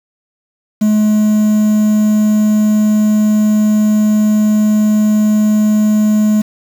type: tone with quantisation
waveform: triangle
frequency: 212.9 Hz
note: G#3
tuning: 43 cents sharp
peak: -6 dBFS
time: 0.81-6.42 s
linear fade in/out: 10 ms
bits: 5
effects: none